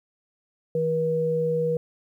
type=tone pair together; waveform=sine; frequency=160.4 / 481.2 Hz; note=E3 / B4; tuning=-47 / -45 cents; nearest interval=octave + perfect fifth; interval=1902 cents; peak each=-28 / -22 dBFS; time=0.75-1.77 s; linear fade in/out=2 ms; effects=10-bit